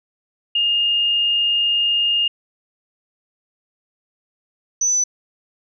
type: tone pair in turn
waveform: sine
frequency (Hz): 2832 / 6001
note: F7 / F#8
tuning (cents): +23 / +24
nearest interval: octave + minor second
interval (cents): 1301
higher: second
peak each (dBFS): -15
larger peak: neither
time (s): 0.55-2.28 / 4.81-5.04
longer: first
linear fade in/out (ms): 5
effects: none